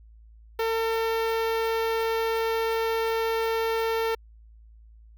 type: tone with notch filter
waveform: sawtooth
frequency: 451.4 Hz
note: A4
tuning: 44 cents sharp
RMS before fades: -26 dBFS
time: 0.59-4.15 s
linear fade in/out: 5 ms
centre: 7900 Hz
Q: 0.6
effects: added 55 Hz sine -48 dBFS peak until 5.17 s